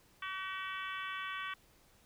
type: harmonic tone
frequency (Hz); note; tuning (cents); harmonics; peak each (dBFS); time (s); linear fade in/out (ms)
380; F#4; +46; 3 / 4 / 5 / 6 / 7 / 8 / 9; -42 / -44 / -46 / -48 / -49 / -50 / -51; 0.22-1.54; 5
effects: pink hiss -66 dBFS RMS until 2.05 s